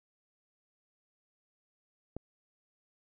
click, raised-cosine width 2 ms, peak -25 dBFS, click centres 2.166 s, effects none

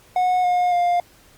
triangle tone with pitch steps, 730 / 716.6 / 703.5 Hz, F#5 / F5 / F5, -24 / +44 / +12 cents, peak -14 dBFS, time 0.16-1 s, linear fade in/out 2 ms, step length 280 ms, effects pink hiss -52 dBFS RMS until 1.37 s + Opus 48 kbps

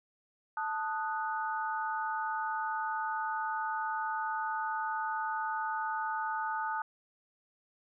sine chord, D# diminished, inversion second, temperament equal, 880 / 1244.5 / 1480 Hz, A5 / D#6 / F#6, 0 / 0 / 0 cents, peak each -34 / -37 / -38 dBFS, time 0.57-6.82 s, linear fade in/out 2 ms, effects none

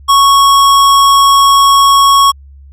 sine tone with sample-and-hold, 1108.7 Hz, C#6, in tune, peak -3 dBFS, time 0.08-2.32 s, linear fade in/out 20 ms, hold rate 4410 Hz, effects added 69 Hz sine -33 dBFS peak until 2.72 s + low-pass 11000 Hz 12 dB/octave

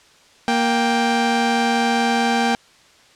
sawtooth tone pair together, 233.8 / 786 Hz, A#3 / G5, +5 / +4 cents, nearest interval octave + major sixth, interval 2099 cents, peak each -15 dBFS, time 0.48-2.55 s, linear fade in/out 0 ms, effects white hiss -51 dBFS RMS until 3.15 s + low-pass 6000 Hz 12 dB/octave

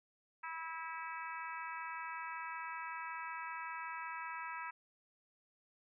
harmonic tone, 325.3 Hz, E4, 23 cents flat, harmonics 3 / 4 / 5 / 6 / 7 / 8, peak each -45 / -47 / -49 / -51 / -52 / -53 dBFS, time 0.43-4.71 s, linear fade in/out 10 ms, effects none

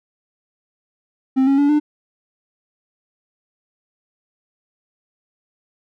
triangle tone with pitch steps, 263.7 / 274.7 / 286.2 / 298.2 Hz, C4 / C#4 / D4 / D4, +14 / -16 / -45 / +27 cents, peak -10 dBFS, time 1.36-1.8 s, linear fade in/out 20 ms, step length 110 ms, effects none

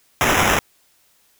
white noise with sample-and-hold, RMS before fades -17 dBFS, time 0.21-0.59 s, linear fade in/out 0 ms, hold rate 4410 Hz, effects white hiss -59 dBFS RMS until 1.39 s

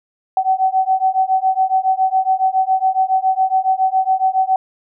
sine beating tone pair, 755 / 762.2 Hz, F#5 / G5, +35 / -49 cents, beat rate 7.2 Hz, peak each -16 dBFS, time 0.37-4.56 s, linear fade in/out 2 ms, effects none

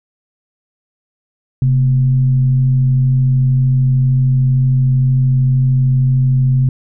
sine tone with frequency modulation, 130.81 Hz, C3, in tune, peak -9 dBFS, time 1.62-6.69 s, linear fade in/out 2 ms, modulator 102 Hz, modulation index 0.26, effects none

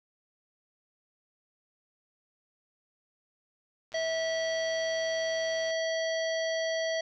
click train, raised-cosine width 0.2 ms, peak -32 dBFS, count 210, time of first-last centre 3.92-5.706 s, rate 117 Hz
harmonic tone, 650 Hz, E5, 24 cents flat, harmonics 1 / 3 / 5 / 7 / 9, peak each -29 / -36 / -40 / -41 / -45 dBFS, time 3.94-7.01 s, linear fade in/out 5 ms
effects none

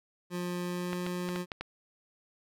25% pulse tone with pitch glide, 177.3 to 178.64 Hz, F3 to F3, +26 to +39 cents, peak -29 dBFS, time 0.3-1.46 s, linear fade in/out 50 ms, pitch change +13 cents, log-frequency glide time 0.66-0.98 s
clicks, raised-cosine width 0.3 ms, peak -20 dBFS, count 6, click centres 0.931 / 1.065 / 1.289 / 1.36 / 1.518 / 1.61 s
effects none

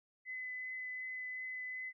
sine tone with vibrato, 2018 Hz, B6, 37 cents sharp, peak -40 dBFS, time 0.25-1.93 s, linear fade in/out 50 ms, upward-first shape triangle, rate 2.7 Hz, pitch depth 10 cents each way, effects none

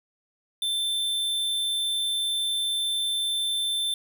square tone, 3549 Hz, A7, 14 cents sharp, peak -25 dBFS, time 0.62-3.94 s, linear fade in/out 2 ms, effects none

